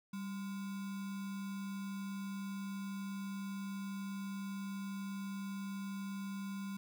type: tone with sample-and-hold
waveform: sine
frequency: 196 Hz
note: G3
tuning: in tune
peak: -39 dBFS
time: 0.13-6.77 s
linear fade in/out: 5 ms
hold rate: 1225 Hz
effects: none